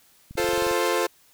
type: click train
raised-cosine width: 5 ms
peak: -28 dBFS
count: 10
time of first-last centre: 0.31-0.712 s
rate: 22.4 Hz
type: chord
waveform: sawtooth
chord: F major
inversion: none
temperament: equal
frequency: 349.2 / 440 / 523.3 Hz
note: F4 / A4 / C5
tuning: 0 / 0 / 0 cents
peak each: -22 / -22 / -22 dBFS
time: 0.37-1.07 s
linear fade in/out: 10 ms
effects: white hiss -58 dBFS RMS until 1.33 s